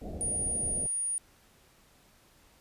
pink low-pass noise, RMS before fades -39 dBFS, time 0.01-0.87 s, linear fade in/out 10 ms, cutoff 750 Hz, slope 96 dB/octave
sine tone, 9540 Hz, D9, 26 cents sharp, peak -29 dBFS, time 0.21-1.18 s, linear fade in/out 0 ms
effects pink hiss -62 dBFS RMS until 2.6 s + resampled to 32000 Hz

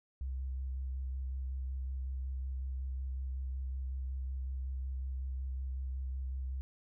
sine tone with vibrato, 65.41 Hz, C2, in tune, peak -35 dBFS, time 0.21-6.61 s, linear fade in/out 0 ms, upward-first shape square, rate 5.4 Hz, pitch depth 15 cents each way, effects none

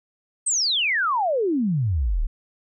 sine exponential sweep, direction down, 8600 to 31.12 Hz, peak -19 dBFS, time 0.46-2.27 s, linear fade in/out 10 ms, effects none

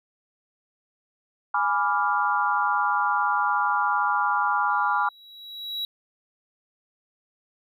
sine chord, G# diminished seventh, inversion none, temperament equal, 830.6 / 987.8 / 1174.7 / 1396.9 Hz, G#5 / B5 / D6 / F6, 0 / 0 / 0 / 0 cents, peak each -26 dBFS, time 1.54-5.09 s, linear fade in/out 5 ms
triangle tone with exponential growth, 3885 Hz, B7, 29 cents flat, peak -24 dBFS, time 4.7-5.85 s, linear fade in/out 1 ms, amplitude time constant 250 ms
effects none

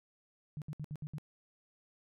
sine tone bursts, 150 Hz, D3, 37 cents sharp, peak -38 dBFS, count 6, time 0.57-1.183 s, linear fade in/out 0 ms, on 48 ms, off 65 ms, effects none

